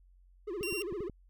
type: tone with vibrato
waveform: triangle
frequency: 380.1 Hz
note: F#4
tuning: 47 cents sharp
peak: -33 dBFS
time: 0.47-1.09 s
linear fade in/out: 10 ms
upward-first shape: sine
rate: 15 Hz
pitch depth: 210 cents each way
type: clicks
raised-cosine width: 3 ms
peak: -29 dBFS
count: 5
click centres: 0.61 / 0.726 / 0.925 / 1.006 / 1.097 s
type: tone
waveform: sawtooth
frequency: 2760 Hz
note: F7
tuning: 21 cents flat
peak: -32 dBFS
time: 0.63-0.82 s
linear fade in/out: 0 ms
effects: added 45 Hz sine -58 dBFS peak until 1.29 s